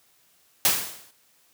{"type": "noise with exponential decay", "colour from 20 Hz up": "white", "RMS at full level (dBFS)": -17, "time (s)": [0.65, 1.11], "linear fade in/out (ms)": 1, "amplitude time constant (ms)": 100, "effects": ["white hiss -62 dBFS RMS until 1.53 s", "high-pass 80 Hz 12 dB/octave"]}